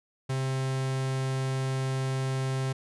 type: tone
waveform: 45% pulse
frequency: 132.4 Hz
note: C3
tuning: 21 cents sharp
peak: -27 dBFS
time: 0.29-2.73 s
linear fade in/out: 10 ms
effects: resampled to 24000 Hz